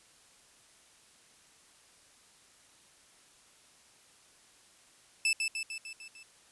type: tone with echo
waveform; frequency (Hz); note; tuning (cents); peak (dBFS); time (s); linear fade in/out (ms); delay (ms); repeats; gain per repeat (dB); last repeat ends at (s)
sawtooth; 2635; E7; -1; -22; 5.25-5.33; 2; 150; 6; -4; 6.23
effects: white hiss -61 dBFS RMS until 6.51 s + resampled to 24000 Hz